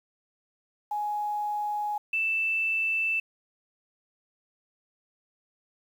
sine tone pair in turn, 835 / 2651 Hz, G#5 / E7, +9 / +9 cents, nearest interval octave + minor sixth, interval 2000 cents, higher second, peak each -27 / -24 dBFS, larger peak second, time 0.91-1.98 / 2.13-3.2 s, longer neither, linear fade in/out 5 ms, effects 9-bit

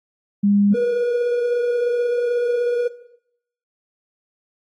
sine / triangle tone pair in turn, 202.6 / 481.9 Hz, G#3 / B4, -43 / -43 cents, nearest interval octave + minor third, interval 1500 cents, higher second, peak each -13 / -16 dBFS, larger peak first, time 0.43-0.74 / 0.74-2.88 s, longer second, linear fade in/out 10 ms, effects noise-tail reverb RT60 0.8 s tail -18 dB re dry + AAC 32 kbps

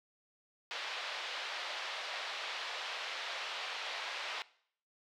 white band-pass noise, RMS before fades -41 dBFS, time 0.71-4.42 s, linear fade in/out 0 ms, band 530 to 4000 Hz, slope 24 dB/octave, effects noise-tail reverb RT60 0.6 s tail -20 dB re dry

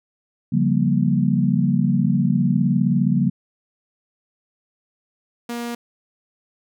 sine chord, G half-diminished seventh, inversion second, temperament just, 141.12 / 176.4 / 196 / 235.2 Hz, Db3 / F3 / G3 / Bb3, +31 / +18 / 0 / +16 cents, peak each -21 dBFS, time 0.52-3.3 s, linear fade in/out 10 ms
sawtooth tone, 237.2 Hz, A#3, 30 cents sharp, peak -22 dBFS, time 5.49-5.75 s, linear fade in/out 5 ms
effects none

